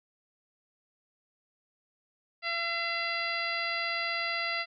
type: harmonic tone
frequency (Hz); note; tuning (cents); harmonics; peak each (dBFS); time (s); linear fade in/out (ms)
679; F5; -49; 1 / 2 / 3 / 4 / 5 / 6 / 7; -39 / -37 / -33 / -37 / -44 / -41 / -38; 2.42-4.66; 50
effects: none